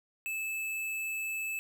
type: tone with hard clipping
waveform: sine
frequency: 2617 Hz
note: E7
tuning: 13 cents flat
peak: -34 dBFS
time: 0.26-1.59 s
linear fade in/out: 0 ms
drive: 16 dB
effects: none